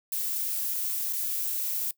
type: noise with dropouts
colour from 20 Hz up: violet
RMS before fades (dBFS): -30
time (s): 0.12-1.91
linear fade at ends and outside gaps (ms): 2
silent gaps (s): 1.127-1.131
effects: noise-tail reverb RT60 0.1 s tail -20 dB re dry